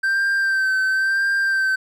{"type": "tone with vibrato", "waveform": "triangle", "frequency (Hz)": 1562, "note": "G6", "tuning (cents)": -7, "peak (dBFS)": -15, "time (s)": [0.03, 1.76], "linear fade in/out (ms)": 10, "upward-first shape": "sine", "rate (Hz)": 0.97, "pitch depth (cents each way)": 31, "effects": []}